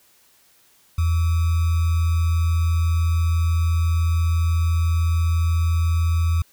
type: tone with sample-and-hold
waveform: sine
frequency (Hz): 83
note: E2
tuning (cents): +12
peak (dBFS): -16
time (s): 0.98-6.42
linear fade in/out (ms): 5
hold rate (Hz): 1225
effects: white hiss -57 dBFS RMS until 6.52 s